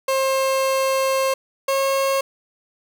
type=tone pair in turn; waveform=30% pulse; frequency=533 / 542.6 Hz; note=C5 / C#5; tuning=+32 / -37 cents; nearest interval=unison; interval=31 cents; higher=second; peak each=-15 dBFS; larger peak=neither; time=0.08-1.34 / 1.68-2.21 s; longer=first; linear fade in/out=5 ms; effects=none

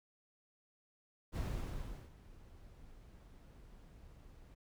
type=noise with ADSR envelope; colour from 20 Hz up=brown; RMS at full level=-37 dBFS; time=1.32-4.55 s; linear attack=41 ms; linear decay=740 ms; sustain=-20 dB; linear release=14 ms; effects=none

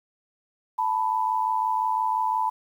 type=tone pair together; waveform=sine; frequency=882 / 987.8 Hz; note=A5 / B5; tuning=+4 / 0 cents; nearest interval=major second; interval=196 cents; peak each=-25 / -24 dBFS; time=0.78-2.5 s; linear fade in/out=10 ms; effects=9-bit

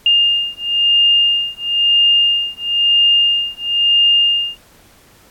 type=beating tone pair; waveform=sine; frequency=2816 / 2817 Hz; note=F7 / F7; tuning=+14 / +14 cents; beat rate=1 Hz; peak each=-14 dBFS; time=0.06-4.57 s; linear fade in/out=2 ms; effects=pink hiss -48 dBFS RMS until 5.3 s + AAC 64 kbps

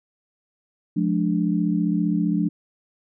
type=chord; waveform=sine; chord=D diminished; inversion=first; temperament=just; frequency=176.2 / 211.4 / 293.7 Hz; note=F3 / Ab3 / D4; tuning=+16 / +31 / 0 cents; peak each=-22 / -24 / -24 dBFS; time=0.96-2.49 s; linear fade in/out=10 ms; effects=none

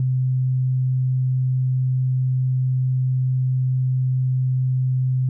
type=tone; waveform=sine; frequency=128.9 Hz; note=C3; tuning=26 cents flat; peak=-17 dBFS; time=0-5.29 s; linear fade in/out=2 ms; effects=none

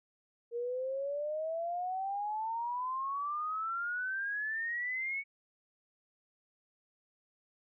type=exponential sweep; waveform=sine; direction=up; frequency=466.2 to 2238 Hz; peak=-33 dBFS; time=0.51-5.24 s; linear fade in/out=50 ms; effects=none

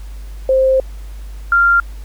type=tone pair in turn; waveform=sine; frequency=526 / 1389.3 Hz; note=C5 / F6; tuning=+9 / -9 cents; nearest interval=octave + perfect fourth; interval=1682 cents; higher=second; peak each=-9 / -8 dBFS; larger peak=second; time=0.49-0.8 / 1.52-1.8 s; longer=first; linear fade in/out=2 ms; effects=added 50 Hz sine -27 dBFS peak until 2.04 s + pink hiss -46 dBFS RMS until 2.04 s

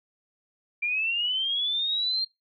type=linear sweep; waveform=sine; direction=up; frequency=2361 to 4213 Hz; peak=-24 dBFS; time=0.82-2.25 s; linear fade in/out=10 ms; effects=noise-tail reverb RT60 0.2 s tail -21 dB re dry

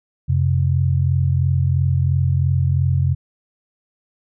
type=tone pair together; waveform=sine; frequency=90.6 / 133.55 Hz; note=F#2 / C3; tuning=-36 / +36 cents; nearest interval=perfect fifth; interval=672 cents; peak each=-17 dBFS; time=0.28-3.15 s; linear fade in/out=20 ms; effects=none

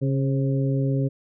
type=harmonic tone with a mistuned harmonic; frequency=136.4 Hz; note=C#3; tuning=28 cents flat; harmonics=1 / 2 / 3 / 4; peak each=-21 / -27 / -31 / -33 dBFS; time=0.01-1.09 s; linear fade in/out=20 ms; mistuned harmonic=4; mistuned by=-31 cents; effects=none

